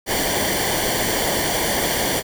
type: noise with comb filter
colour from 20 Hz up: pink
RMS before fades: -21 dBFS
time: 0.06-2.23 s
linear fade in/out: 50 ms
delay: 0.77 ms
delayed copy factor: -0.7
effects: none